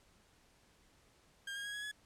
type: tone with pitch steps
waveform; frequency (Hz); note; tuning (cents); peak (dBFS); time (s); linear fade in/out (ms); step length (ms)
30% pulse; 1606 / 1627.5 / 1649.2 / 1671.3 / 1693.7; G6 / G#6 / G#6 / G#6 / G#6; +41 / -36 / -13 / +10 / +34; -38; 1.47-1.915; 5; 89
effects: pink hiss -68 dBFS RMS until 2.05 s + low-pass 10000 Hz 12 dB/octave